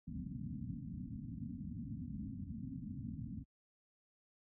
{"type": "low-pass noise", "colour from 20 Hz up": "white", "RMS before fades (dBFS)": -44, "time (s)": [0.07, 3.44], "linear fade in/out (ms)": 10, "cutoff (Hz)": 270, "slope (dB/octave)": 96, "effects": ["high-pass 60 Hz 12 dB/octave"]}